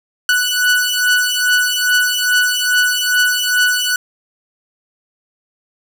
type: beating tone pair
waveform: sawtooth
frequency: 1480 / 1482.4 Hz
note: F#6 / F#6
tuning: 0 / +3 cents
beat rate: 2.4 Hz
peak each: -12 dBFS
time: 0.29-3.96 s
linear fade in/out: 2 ms
effects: none